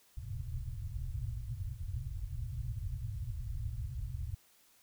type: low-pass noise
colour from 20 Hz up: white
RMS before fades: -39 dBFS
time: 0.17-4.35 s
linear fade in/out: 5 ms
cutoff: 130 Hz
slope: 96 dB/octave
effects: white hiss -66 dBFS RMS until 4.82 s